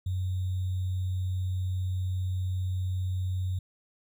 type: tone with sample-and-hold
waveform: sine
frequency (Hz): 92.5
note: F#2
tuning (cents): 0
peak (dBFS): -27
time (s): 0.06-3.59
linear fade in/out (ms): 5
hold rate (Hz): 3675
effects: none